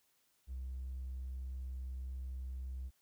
triangle tone, 64.4 Hz, C2, 27 cents flat, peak -36 dBFS, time 0.47-2.91 s, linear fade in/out 50 ms, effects tanh soft clip ceiling -37 dBFS + white hiss -75 dBFS RMS until 3.01 s

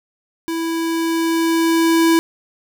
square tone with level ramp, 329.6 Hz, E4, in tune, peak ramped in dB -21 to -11 dBFS, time 0.48-2.19 s, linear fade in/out 0 ms, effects none

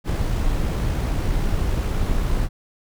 brown noise with amplitude modulation, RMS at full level -20 dBFS, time 0.04-2.49 s, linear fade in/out 50 ms, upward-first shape sine, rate 59.4 Hz, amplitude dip 25%, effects none

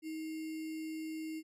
sine tone with sample-and-hold, 316.2 Hz, D#4, 28 cents sharp, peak -38 dBFS, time 0.02-1.43 s, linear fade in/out 50 ms, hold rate 2450 Hz, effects resampled to 32000 Hz

